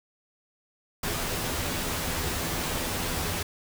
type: noise with comb filter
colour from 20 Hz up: pink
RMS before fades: -30 dBFS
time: 1.03-3.43 s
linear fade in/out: 5 ms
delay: 12 ms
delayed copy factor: +0.5
effects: none